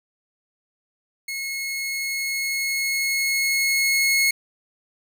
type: tone with level ramp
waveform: sawtooth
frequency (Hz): 2174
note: C#7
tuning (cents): -34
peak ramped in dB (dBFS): -24 to -13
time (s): 1.28-4.31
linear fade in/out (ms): 5
effects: none